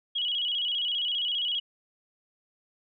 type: tone with vibrato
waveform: sine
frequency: 3109 Hz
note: G7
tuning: 15 cents flat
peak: -26 dBFS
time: 0.15-1.6 s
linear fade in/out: 10 ms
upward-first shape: square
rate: 15 Hz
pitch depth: 89 cents each way
effects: none